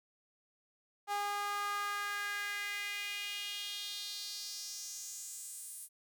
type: tone with high-pass filter sweep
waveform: sawtooth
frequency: 408.1 Hz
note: G#4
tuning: 30 cents flat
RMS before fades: -40 dBFS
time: 1.07-5.89 s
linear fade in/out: 50 ms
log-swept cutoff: 860 to 10000 Hz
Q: 3.2
effects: none